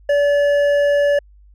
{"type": "tone with hard clipping", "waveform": "sine", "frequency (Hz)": 575, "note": "D5", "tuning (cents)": -37, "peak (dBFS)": -14, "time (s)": [0.09, 1.19], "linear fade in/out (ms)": 5, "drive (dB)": 7, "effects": ["added 50 Hz sine -44 dBFS peak until 1.54 s"]}